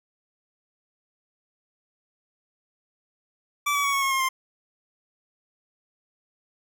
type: tone with pitch steps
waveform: 25% pulse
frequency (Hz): 1159 / 1140.4 / 1122.1 / 1104.1 / 1086.4 / 1069 / 1051.8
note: D6 / C#6 / C#6 / C#6 / C#6 / C6 / C6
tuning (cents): -23 / +49 / +21 / -7 / -35 / +37 / +9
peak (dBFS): -18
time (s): 3.66-4.29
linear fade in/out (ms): 10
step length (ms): 90
effects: none